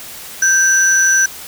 sine tone pair together, 1568 / 5939 Hz, G6 / F#8, 0 / +6 cents, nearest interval octave + major seventh, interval 2306 cents, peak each -11 dBFS, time 0.42-1.26 s, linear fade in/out 5 ms, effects tanh soft clip ceiling -3 dBFS + white hiss -32 dBFS RMS until 1.47 s

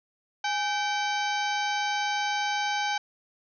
harmonic tone with a mistuned harmonic, 772 Hz, G5, 27 cents flat, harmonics 1 / 2 / 3 / 4 / 5 / 6 / 7 / 8, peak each -28 / -32 / -35 / -36 / -39 / -40 / -43 / -41 dBFS, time 0.44-2.98 s, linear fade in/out 5 ms, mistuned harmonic 1, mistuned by +120 cents, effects none

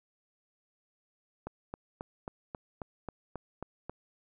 click train, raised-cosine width 1 ms, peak -24 dBFS, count 10, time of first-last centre 1.47-3.896 s, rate 3.71 Hz, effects none

